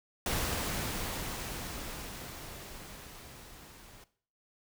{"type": "noise with level ramp", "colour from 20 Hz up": "pink", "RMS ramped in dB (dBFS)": [-32, -54], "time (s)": [0.26, 4.04], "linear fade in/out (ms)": 2, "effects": ["noise-tail reverb RT60 0.5 s tail -17 dB re dry"]}